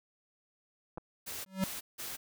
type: clicks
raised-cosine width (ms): 1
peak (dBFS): -28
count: 2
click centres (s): 0.975 / 0.981
type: noise bursts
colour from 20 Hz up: white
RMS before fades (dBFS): -41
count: 3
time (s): 1.26-2.17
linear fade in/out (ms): 20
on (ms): 190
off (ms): 170
type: tone with exponential growth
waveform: square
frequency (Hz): 190.2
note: F#3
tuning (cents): +48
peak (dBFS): -26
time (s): 1.46-1.64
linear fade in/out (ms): 2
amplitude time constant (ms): 37
effects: none